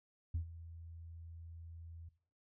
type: tone with ADSR envelope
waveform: sine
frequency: 83.1 Hz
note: E2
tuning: 15 cents sharp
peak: -31 dBFS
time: 0.34-2.09 s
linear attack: 8 ms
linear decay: 96 ms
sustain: -18 dB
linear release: 7 ms
effects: noise-tail reverb RT60 0.5 s tail -17 dB re dry + tanh soft clip ceiling -31 dBFS